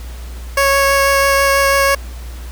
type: tone with vibrato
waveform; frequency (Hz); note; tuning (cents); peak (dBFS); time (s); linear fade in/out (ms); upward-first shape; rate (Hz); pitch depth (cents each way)
15% pulse; 552; C#5; -7; -4; 0.57-1.95; 5; triangle; 6.1; 10
effects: added 60 Hz sine -26 dBFS peak until 2.51 s + pink hiss -39 dBFS RMS until 2.51 s